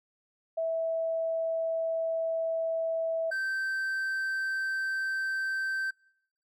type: tone pair in turn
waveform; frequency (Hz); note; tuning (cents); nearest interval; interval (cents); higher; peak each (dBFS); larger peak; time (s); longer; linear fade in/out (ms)
sine / triangle; 654 / 1555.5; E5 / G6; -14 / -14; octave + minor third; 1500; second; -27; neither; 0.57-3.31 / 3.31-5.91; first; 10
effects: noise-tail reverb RT60 0.8 s tail -26 dB re dry